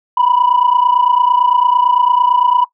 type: tone pair together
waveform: sine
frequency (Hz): 966 / 994.9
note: B5 / B5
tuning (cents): -39 / +12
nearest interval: minor second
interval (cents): 51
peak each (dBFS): -11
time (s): 0.17-2.65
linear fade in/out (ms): 5
effects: noise-tail reverb RT60 0.1 s tail -19 dB re dry + tanh soft clip ceiling -4 dBFS